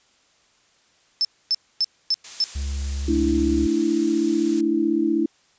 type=tone bursts; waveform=sine; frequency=5274 Hz; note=E8; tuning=in tune; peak=-17 dBFS; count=5; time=1.21-2.44 s; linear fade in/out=0 ms; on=38 ms; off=260 ms
type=noise; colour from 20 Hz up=blue; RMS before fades=-33 dBFS; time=2.24-4.61 s; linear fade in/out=5 ms
type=tone; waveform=triangle; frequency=69.2 Hz; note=C#2; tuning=2 cents flat; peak=-22 dBFS; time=2.55-3.67 s; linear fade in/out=10 ms
type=chord; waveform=sine; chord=A suspended fourth; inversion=none; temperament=equal; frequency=220 / 293.7 / 329.6 Hz; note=A3 / D4 / E4; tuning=0 / 0 / 0 cents; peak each=-26 / -23 / -20 dBFS; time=3.08-5.26 s; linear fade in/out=5 ms
effects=white hiss -60 dBFS RMS until 5.58 s + resampled to 16000 Hz